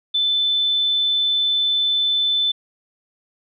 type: tone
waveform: sine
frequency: 3520 Hz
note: A7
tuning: in tune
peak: -16 dBFS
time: 0.14-2.52 s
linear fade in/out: 10 ms
effects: none